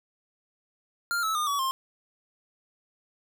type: tone with pitch steps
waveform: square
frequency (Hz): 1396.9 / 1303.4 / 1216.1 / 1134.6 / 1058.7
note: F6 / E6 / D#6 / C#6 / C6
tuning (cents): 0 / -20 / -40 / +40 / +20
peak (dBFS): -26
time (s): 1.11-1.71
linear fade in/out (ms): 0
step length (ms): 120
effects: none